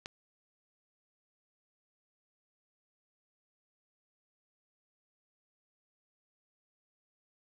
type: click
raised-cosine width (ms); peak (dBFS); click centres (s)
0.2; -22; 0.059
effects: none